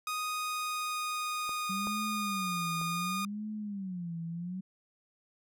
sawtooth tone with pitch glide, 1244.5 to 1225.2 Hz, D#6 to D#6, 0 to -27 cents, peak -29 dBFS, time 0.07-3.25 s, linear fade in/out 2 ms, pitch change -27 cents, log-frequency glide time 0.24-2.38 s
clicks, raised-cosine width 1 ms, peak -32 / -27 / -33 dBFS, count 3, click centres 1.493 / 1.871 / 2.814 s
sine tone with vibrato, 188.6 Hz, F#3, 33 cents sharp, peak -35 dBFS, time 1.69-4.61 s, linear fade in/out 10 ms, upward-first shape sine, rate 0.69 Hz, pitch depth 220 cents each way
effects none

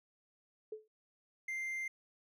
sine tone with exponential decay, 432.2 Hz, A4, 31 cents flat, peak -37 dBFS, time 0.72-0.88 s, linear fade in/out 5 ms, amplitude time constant 33 ms
triangle tone, 2093 Hz, C7, in tune, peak -35 dBFS, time 1.48-1.88 s, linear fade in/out 5 ms
effects none

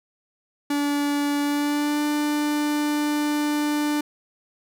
45% pulse tone with pitch glide, 288.5 to 296.4 Hz, D4 to D4, -31 to +16 cents, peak -21 dBFS, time 0.7-4.01 s, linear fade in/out 5 ms, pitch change +47 cents, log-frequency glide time 1.41-2.04 s, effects none

